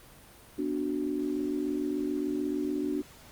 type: chord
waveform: sine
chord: B minor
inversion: none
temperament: equal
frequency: 246.9 / 293.7 / 370 Hz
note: B3 / D4 / F#4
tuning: 0 / 0 / 0 cents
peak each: -36 / -30 / -34 dBFS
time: 0.58-3.02 s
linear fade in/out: 10 ms
effects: pink hiss -53 dBFS RMS until 3.31 s + Opus 32 kbps